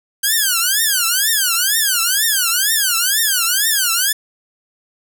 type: tone with vibrato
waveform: 5% pulse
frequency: 1560 Hz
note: G6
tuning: 9 cents flat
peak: -3 dBFS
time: 0.23-4.13 s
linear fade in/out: 10 ms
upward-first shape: triangle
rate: 2.1 Hz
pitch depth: 300 cents each way
effects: 7-bit